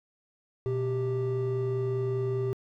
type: tone pair together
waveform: triangle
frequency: 122.34 / 392 Hz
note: B2 / G4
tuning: -16 / 0 cents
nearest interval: octave + minor sixth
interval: 2016 cents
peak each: -27 / -26 dBFS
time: 0.66-2.53 s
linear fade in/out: 0 ms
effects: tanh soft clip ceiling -20 dBFS